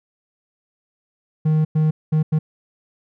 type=tone bursts at uneven times; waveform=triangle; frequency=155.56 Hz; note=D#3; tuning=in tune; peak=-12 dBFS; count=4; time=1.45-1.65 / 1.75-1.91 / 2.12-2.23 / 2.32-2.39 s; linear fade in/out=10 ms; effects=none